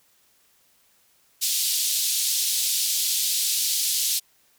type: band-pass noise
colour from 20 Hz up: pink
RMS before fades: -24 dBFS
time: 1.41-4.2 s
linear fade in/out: 20 ms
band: 3700 to 16000 Hz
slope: 24 dB/octave
effects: white hiss -62 dBFS RMS until 4.58 s